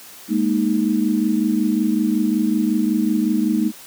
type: chord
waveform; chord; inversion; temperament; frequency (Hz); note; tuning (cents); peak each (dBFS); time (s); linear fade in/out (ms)
sine; Ab suspended second; none; equal; 207.7 / 233.1 / 311.1; Ab3 / Bb3 / Eb4; 0 / 0 / 0; -20; 0.28-3.72; 50
effects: white hiss -41 dBFS RMS until 3.86 s + high-pass 100 Hz 12 dB/octave